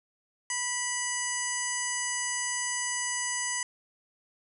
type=harmonic tone with a mistuned harmonic; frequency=980 Hz; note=B5; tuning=14 cents flat; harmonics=1 / 2 / 3 / 5 / 6 / 7 / 8 / 9 / 10; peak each=-39 / -34 / -41 / -42 / -35 / -42 / -36 / -42 / -41 dBFS; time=0.5-3.63 s; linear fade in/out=2 ms; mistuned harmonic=6; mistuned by=+86 cents; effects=none